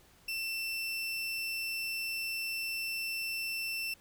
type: tone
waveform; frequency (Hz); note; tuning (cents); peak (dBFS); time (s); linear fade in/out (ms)
30% pulse; 2680; E7; +28; -31; 0.28-3.94; 5
effects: pink hiss -62 dBFS RMS until 4 s